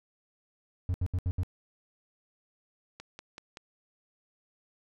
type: tone bursts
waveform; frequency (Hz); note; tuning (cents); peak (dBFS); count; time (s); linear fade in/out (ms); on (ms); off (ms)
triangle; 90; F#2; -47; -24; 5; 0.89-1.433; 0; 51; 72
type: click train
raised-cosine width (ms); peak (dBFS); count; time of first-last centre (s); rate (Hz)
0.2; -26; 4; 3-3.571; 5.25
effects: none